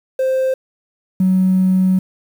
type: tone pair in turn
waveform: triangle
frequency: 523.3 / 186.62 Hz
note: C5 / F#3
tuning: 0 / +15 cents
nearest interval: octave + tritone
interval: 1785 cents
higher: first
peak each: -11 / -7 dBFS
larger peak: second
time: 0.19-0.54 / 1.2-1.99 s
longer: second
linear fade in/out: 5 ms
effects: tanh soft clip ceiling -8 dBFS + 7-bit